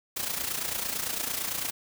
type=noise with amplitude modulation; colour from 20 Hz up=white; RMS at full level=-29 dBFS; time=0.16-1.71 s; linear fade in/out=10 ms; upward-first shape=sine; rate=28.9 Hz; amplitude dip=65%; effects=none